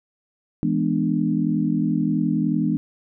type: chord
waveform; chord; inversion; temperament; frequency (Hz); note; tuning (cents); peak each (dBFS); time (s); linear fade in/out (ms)
sine; E dominant seventh; none; equal with one note detuned; 164.81 / 207.7 / 246.9 / 298.1; E3 / G#3 / B3 / D4; 0 / 0 / 0 / +26; -24; 0.63-2.77; 0
effects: none